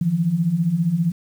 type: beating tone pair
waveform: sine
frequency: 157.2 / 172.2 Hz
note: D#3 / F3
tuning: +18 / -24 cents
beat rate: 15 Hz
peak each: -23 / -18 dBFS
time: 0.01-1.12 s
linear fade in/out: 5 ms
effects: 8-bit